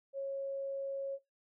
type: tone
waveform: sine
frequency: 548 Hz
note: C#5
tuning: 20 cents flat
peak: -35 dBFS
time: 0.13-1.19 s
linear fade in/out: 50 ms
effects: noise-tail reverb RT60 0.2 s tail -22 dB re dry